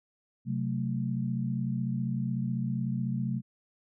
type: chord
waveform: sine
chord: F# diminished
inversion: second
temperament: equal with one note detuned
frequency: 130.81 / 185 / 220.9 Hz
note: C3 / F#3 / A3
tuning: 0 / 0 / +7 cents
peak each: -31 / -34 / -33 dBFS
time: 0.45-3.42 s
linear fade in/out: 50 ms
effects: none